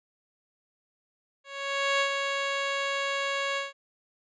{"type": "tone with ADSR envelope", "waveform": "10% pulse", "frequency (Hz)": 554.4, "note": "C#5", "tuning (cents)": 0, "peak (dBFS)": -14, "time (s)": [1.44, 3.73], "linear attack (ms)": 560, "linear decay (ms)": 89, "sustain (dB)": -5, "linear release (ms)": 160, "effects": ["resampled to 16000 Hz"]}